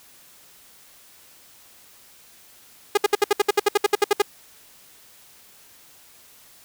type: tone bursts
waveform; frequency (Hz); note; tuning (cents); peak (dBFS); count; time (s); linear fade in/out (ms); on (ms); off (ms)
sawtooth; 410.6; G#4; -20; -10; 15; 2.95-4.22; 5; 24; 65
effects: white hiss -51 dBFS RMS until 6.64 s